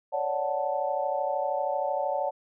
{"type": "chord", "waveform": "sine", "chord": "D major seventh", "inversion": "third", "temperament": "equal", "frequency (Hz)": [554.4, 587.3, 740, 880], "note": ["C#5", "D5", "F#5", "A5"], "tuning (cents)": [0, 0, 0, 0], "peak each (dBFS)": [-31, -31, -31, -32], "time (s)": [0.12, 2.31], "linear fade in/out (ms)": 20, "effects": []}